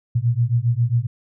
sine beating tone pair, 115.3 / 122.7 Hz, A#2 / B2, -19 / -11 cents, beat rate 7.4 Hz, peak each -19 dBFS, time 0.15-1.07 s, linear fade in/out 10 ms, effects none

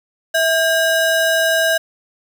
square ring-modulated tone, 1129 Hz, C#6, 31 cents sharp, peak -11 dBFS, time 0.34-1.78 s, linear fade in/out 10 ms, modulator 477 Hz, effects 7-bit

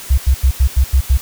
sine tone bursts, 65.41 Hz, C2, in tune, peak -7 dBFS, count 7, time 0.1-1.175 s, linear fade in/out 10 ms, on 79 ms, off 87 ms, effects white hiss -32 dBFS RMS until 1.21 s

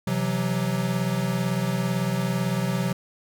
square tone cluster, 130.2 / 168.2 / 186.1 Hz, C3 / E3 / F#3, -8 / +35 / +10 cents, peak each -28 / -30 / -27 dBFS, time 0.07-2.93 s, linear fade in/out 5 ms, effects none

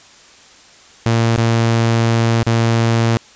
sawtooth tone with dropouts, 115 Hz, A#2, 23 cents flat, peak -8 dBFS, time 1.06-3.17 s, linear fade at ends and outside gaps 0 ms, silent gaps 1.361-1.378 / 2.429-2.466 s, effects white hiss -44 dBFS RMS until 3.35 s + resampled to 16000 Hz

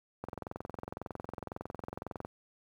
click train, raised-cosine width 1 ms, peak -24 dBFS, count 45, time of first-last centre 0.24-2.249 s, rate 21.9 Hz, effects high-pass 60 Hz 12 dB/octave + 10-bit

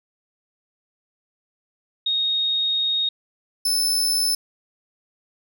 sine / sawtooth tone pair in turn, 3729 / 5264 Hz, A#7 / E8, 0 / -3 cents, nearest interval tritone, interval 597 cents, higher second, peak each -19 / -16 dBFS, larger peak second, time 2.06-3.09 / 3.65-4.35 s, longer first, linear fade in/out 5 ms, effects none

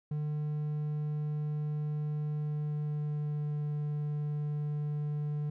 triangle tone with pitch glide, 150 to 148.36 Hz, D3 to D3, +37 to +18 cents, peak -29 dBFS, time 0.11-5.5 s, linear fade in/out 5 ms, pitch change -19 cents, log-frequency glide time 2.39-3.64 s, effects none

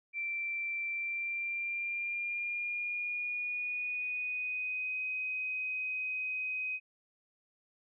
sine tone with pitch glide, 2347 to 2515 Hz, D7 to D#7, -2 to +18 cents, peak -33 dBFS, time 0.13-6.8 s, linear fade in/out 50 ms, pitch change +120 cents, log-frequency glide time 0.9-5.01 s, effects none

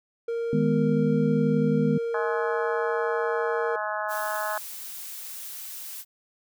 triangle tone, 464.7 Hz, A#4, 5 cents flat, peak -24 dBFS, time 0.28-3.76 s, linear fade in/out 5 ms
sine chord, G# minor, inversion second, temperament equal with one note detuned, 155.56 / 207.7 / 246.2 Hz, D#3 / G#3 / B3, 0 / 0 / -5 cents, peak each -25 dBFS, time 0.53-1.98 s, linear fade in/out 2 ms
harmonic tone, 211.8 Hz, G#3, 34 cents sharp, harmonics 3 / 4 / 5 / 6 / 7 / 8, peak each -32 / -33 / -34 / -35 / -35 / -36 dBFS, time 2.14-4.58 s, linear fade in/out 2 ms
blue noise, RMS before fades -38 dBFS, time 4.08-6.05 s, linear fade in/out 50 ms
effects none

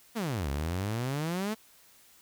sawtooth exponential two-way sweep, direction down then up, 246.9 to 66.8 to 224.7 Hz, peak -26 dBFS, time 0.15-1.55 s, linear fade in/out 20 ms, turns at 0.49 s, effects white hiss -59 dBFS RMS until 2.21 s

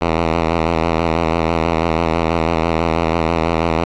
5% pulse tone with vibrato, 82.3 Hz, E2, 2 cents flat, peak -3 dBFS, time 0.01-3.84 s, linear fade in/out 5 ms, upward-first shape square, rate 6.1 Hz, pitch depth 42 cents each way, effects low-pass 3000 Hz 12 dB/octave + AAC 64 kbps

